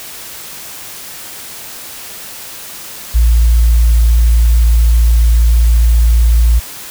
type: tone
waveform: sine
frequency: 57.3 Hz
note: A#1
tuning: 29 cents flat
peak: -4 dBFS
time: 3.14-6.6 s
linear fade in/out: 20 ms
effects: tanh soft clip ceiling -2 dBFS + white hiss -29 dBFS RMS until 6.9 s